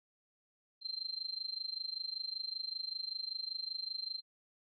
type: tone with amplitude modulation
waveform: sine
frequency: 4138 Hz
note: C8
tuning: 20 cents flat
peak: -34 dBFS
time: 0.81-4.22 s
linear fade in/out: 50 ms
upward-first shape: sine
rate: 25.2 Hz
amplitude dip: 90%
effects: none